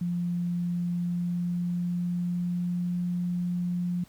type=tone with pitch glide; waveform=sine; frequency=174.61 to 176.74 Hz; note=F3 to F3; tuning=0 to +21 cents; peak=-26 dBFS; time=0.01-4.04 s; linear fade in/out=5 ms; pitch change=+21 cents; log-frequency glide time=0.86-3.05 s; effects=pink hiss -58 dBFS RMS until 4.08 s

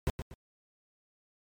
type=noise with echo; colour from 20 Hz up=brown; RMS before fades=-28 dBFS; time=0.07-0.1 s; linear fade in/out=0 ms; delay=120 ms; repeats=2; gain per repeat=-9 dB; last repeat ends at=0.34 s; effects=MP3 96 kbps

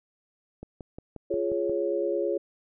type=click train; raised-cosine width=2 ms; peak=-26 dBFS; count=7; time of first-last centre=0.63-1.696 s; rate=5.63 Hz
type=chord; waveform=sine; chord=Db major; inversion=first; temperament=just; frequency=346.5 / 415.8 / 554.4 Hz; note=F4 / Ab4 / Db5; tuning=-14 / +2 / 0 cents; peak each=-29 dBFS; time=1.3-2.38 s; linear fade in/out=10 ms
effects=none

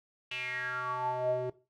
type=tone with band-pass filter sweep; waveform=square; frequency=126.2 Hz; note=B2; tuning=38 cents sharp; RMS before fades=-34 dBFS; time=0.31-1.5 s; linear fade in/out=5 ms; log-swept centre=2800 to 460 Hz; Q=7.8; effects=noise-tail reverb RT60 0.3 s tail -17 dB re dry

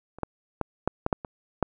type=clicks; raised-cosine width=1 ms; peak=-29 / -12 / -12 / -9 / -10 / -8 / -21 / -8 dBFS; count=8; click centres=0.186 / 0.233 / 0.613 / 0.876 / 1.064 / 1.128 / 1.248 / 1.627 s; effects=none

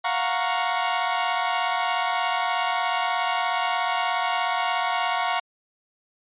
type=chord; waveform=sawtooth; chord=Gb major seventh; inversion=third; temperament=equal with one note detuned; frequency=698.5 / 735.3 / 932.3 / 1108.7 Hz; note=F5 / Gb5 / Bb5 / Db6; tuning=0 / -11 / 0 / 0 cents; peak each=-24 dBFS; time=0.04-5.4 s; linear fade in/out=10 ms; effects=resampled to 8000 Hz

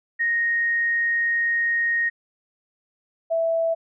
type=tone pair in turn; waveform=sine; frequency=1864.7 / 659.3 Hz; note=A#6 / E5; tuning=0 / 0 cents; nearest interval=octave + tritone; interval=1800 cents; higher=first; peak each=-19 dBFS; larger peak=neither; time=0.19-2.1 / 3.3-3.75 s; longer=first; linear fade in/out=20 ms; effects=none

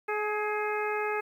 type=harmonic tone with a mistuned harmonic; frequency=422.6 Hz; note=G#4; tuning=30 cents sharp; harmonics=1 / 2 / 3 / 4 / 5 / 6; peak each=-31 / -34 / -36 / -37 / -38 / -39 dBFS; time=0.08-1.21 s; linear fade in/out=10 ms; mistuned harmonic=4; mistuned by=-31 cents; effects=10-bit

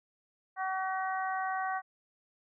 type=harmonic tone; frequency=378.5 Hz; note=F#4; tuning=39 cents sharp; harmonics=2 / 3 / 4 / 5; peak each=-33 / -37 / -39 / -41 dBFS; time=0.56-1.82 s; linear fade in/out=50 ms; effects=none

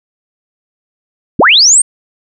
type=linear sweep; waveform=sine; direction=up; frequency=100 to 8870 Hz; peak=-3 dBFS; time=1.39-1.82 s; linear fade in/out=5 ms; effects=none

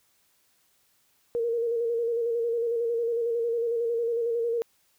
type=tone with vibrato; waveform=sine; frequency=466.2 Hz; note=A#4; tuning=in tune; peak=-24 dBFS; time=1.35-4.62 s; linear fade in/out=0 ms; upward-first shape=square; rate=11 Hz; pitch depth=32 cents each way; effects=white hiss -67 dBFS RMS until 4.98 s

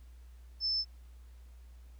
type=tone; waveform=sine; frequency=5274 Hz; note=E8; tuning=in tune; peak=-29 dBFS; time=0.6-0.85 s; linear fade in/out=50 ms; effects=added 60 Hz sine -50 dBFS peak until 1.99 s + pink hiss -69 dBFS RMS until 1.99 s

